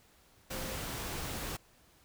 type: tone in noise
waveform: sine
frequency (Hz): 523.3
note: C5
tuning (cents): 0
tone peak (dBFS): -47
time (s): 0.5-0.77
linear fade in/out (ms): 10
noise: pink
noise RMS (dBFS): -39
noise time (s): 0.5-1.57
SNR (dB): -11
effects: pink hiss -64 dBFS RMS until 2.04 s